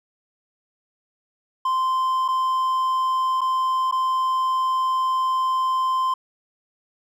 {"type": "tone with dropouts", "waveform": "triangle", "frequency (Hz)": 1040, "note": "C6", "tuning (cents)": -11, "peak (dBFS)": -17, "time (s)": [1.65, 6.14], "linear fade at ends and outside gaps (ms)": 5, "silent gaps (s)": [[2.281, 2.285], [3.409, 3.414], [3.913, 3.923]], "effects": []}